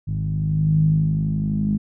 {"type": "tone with low-pass filter sweep", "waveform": "10% pulse", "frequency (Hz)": 51.91, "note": "G#1", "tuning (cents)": 0, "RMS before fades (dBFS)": -20, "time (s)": [0.07, 1.78], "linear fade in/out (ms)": 20, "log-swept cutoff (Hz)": [130, 200], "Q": 9.6, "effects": []}